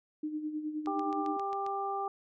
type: tone with tremolo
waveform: sine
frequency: 305.4 Hz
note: D#4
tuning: 32 cents flat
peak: -31 dBFS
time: 0.23-1.37 s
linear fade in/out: 5 ms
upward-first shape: sine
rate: 9.6 Hz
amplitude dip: 60%
type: click train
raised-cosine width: 0.2 ms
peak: -31 dBFS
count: 7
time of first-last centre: 0.86-1.664 s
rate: 7.46 Hz
type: harmonic tone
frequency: 395.4 Hz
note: G4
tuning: 15 cents sharp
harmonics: 1 / 2 / 3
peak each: -38 / -34 / -37 dBFS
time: 0.87-2.08 s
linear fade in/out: 2 ms
effects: none